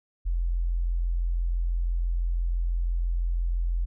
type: tone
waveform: sine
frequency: 43 Hz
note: F1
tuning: 26 cents flat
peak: -23 dBFS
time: 0.25-3.86 s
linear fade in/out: 20 ms
effects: none